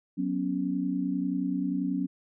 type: chord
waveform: sine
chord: F# suspended fourth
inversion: none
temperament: equal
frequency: 185 / 246.9 / 277.2 Hz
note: F#3 / B3 / C#4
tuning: 0 / 0 / 0 cents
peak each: -31 / -33 / -29 dBFS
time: 0.17-2.07 s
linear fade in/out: 20 ms
effects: none